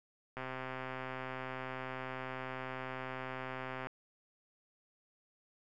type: click train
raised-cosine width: 0.5 ms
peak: -26 dBFS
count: 456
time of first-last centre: 0.37-3.87 s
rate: 130 Hz
effects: none